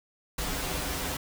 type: noise with comb filter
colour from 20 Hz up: pink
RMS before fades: -32 dBFS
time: 0.38-1.17 s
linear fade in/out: 5 ms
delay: 8.9 ms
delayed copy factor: -0.8
effects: none